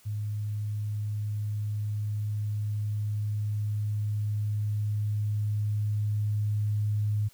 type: tone with level ramp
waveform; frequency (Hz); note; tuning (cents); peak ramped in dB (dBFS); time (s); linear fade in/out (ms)
sine; 105; G#2; +19; -29 to -24; 0.05-7.29; 20
effects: white hiss -59 dBFS RMS until 7.33 s